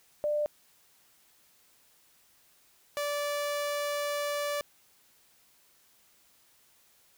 sine / sawtooth tone pair in turn, 595 / 581.4 Hz, D5 / D5, +22 / -18 cents, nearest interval unison, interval 40 cents, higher first, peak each -26 dBFS, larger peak neither, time 0.24-0.46 / 2.97-4.61 s, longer second, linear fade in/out 0 ms, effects white hiss -64 dBFS RMS until 7.17 s

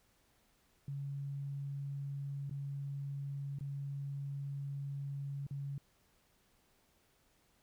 sine tone with dropouts, 140 Hz, C#3, 18 cents sharp, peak -38 dBFS, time 0.88-5.78 s, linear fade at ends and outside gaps 2 ms, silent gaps 2.496-2.51 / 3.587-3.608 / 5.467-5.509 s, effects pink hiss -72 dBFS RMS until 7.62 s

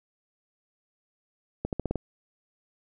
accelerating click train, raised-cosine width 2 ms, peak -15 dBFS, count 6, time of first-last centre 1.65-1.957 s, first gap 78 ms, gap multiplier 0.88, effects none

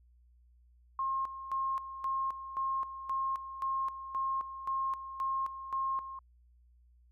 sine tone with tremolo, 1070 Hz, C6, 38 cents sharp, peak -30 dBFS, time 0.99-6.19 s, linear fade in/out 2 ms, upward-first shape square, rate 1.9 Hz, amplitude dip 70%, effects added 60 Hz sine -60 dBFS peak until 7.11 s

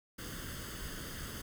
pink noise with comb filter, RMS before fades -43 dBFS, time 0.18-1.42 s, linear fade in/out 10 ms, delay 0.62 ms, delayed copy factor +0.7, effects none

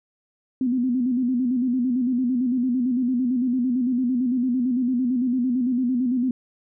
sine tone with vibrato, 250 Hz, B3, 21 cents sharp, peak -19 dBFS, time 0.61-6.31 s, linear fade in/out 2 ms, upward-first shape square, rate 8.9 Hz, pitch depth 69 cents each way, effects none

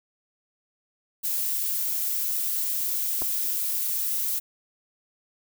violet noise, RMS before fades -27 dBFS, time 1.23-4.4 s, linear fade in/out 20 ms
clicks, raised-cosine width 1 ms, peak -22 dBFS, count 2, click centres 3.219 / 3.222 s
effects none

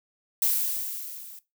violet noise with level ramp, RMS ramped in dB -22 to -45 dBFS, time 0.42-1.39 s, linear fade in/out 2 ms, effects noise-tail reverb RT60 0.2 s tail -17 dB re dry

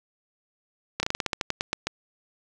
slowing click train, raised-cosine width 0.2 ms, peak -8 dBFS, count 13, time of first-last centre 1-1.87 s, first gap 30 ms, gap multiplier 1.15, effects none

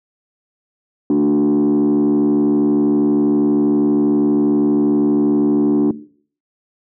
sine tone with frequency modulation, 293.7 Hz, D4, in tune, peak -9 dBFS, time 1.1-5.91 s, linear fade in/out 2 ms, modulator 72.5 Hz, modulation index 0.88, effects noise-tail reverb RT60 0.5 s tail -17 dB re dry + tanh soft clip ceiling -10 dBFS

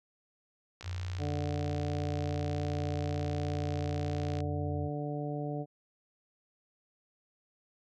click train, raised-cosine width 0.2 ms, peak -27 dBFS, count 212, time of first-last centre 0.81-4.405 s, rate 58.7 Hz
sine tone, 90.2 Hz, F#2, 44 cents flat, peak -34 dBFS, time 0.83-4.9 s, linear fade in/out 50 ms
harmonic tone, 146.83 Hz, D3, in tune, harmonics 1 / 2 / 3 / 4 / 5, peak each -36 / -39 / -41 / -42 / -43 dBFS, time 1.18-5.66 s, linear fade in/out 50 ms
effects none

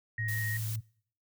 sine tone, 1875 Hz, A#6, 10 cents sharp, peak -34 dBFS, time 0.18-0.57 s, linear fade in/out 2 ms
sine tone with vibrato, 110 Hz, A2, in tune, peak -32 dBFS, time 0.18-0.81 s, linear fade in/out 20 ms, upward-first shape sine, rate 5.8 Hz, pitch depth 14 cents each way
blue noise, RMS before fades -41 dBFS, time 0.28-0.76 s, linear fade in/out 5 ms
effects noise-tail reverb RT60 0.6 s tail -25 dB re dry

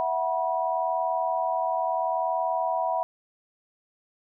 sine chord, E suspended second, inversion none, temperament equal with one note detuned, 659.3 / 740 / 971.4 Hz, E5 / F#5 / B5, 0 / 0 / -29 cents, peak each -28 dBFS, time 0-3.03 s, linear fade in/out 0 ms, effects none

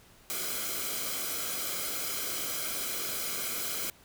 white noise with comb filter, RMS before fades -34 dBFS, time 0.3-3.9 s, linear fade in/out 0 ms, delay 1.1 ms, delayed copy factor -0.7, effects pink hiss -58 dBFS RMS until 4.04 s

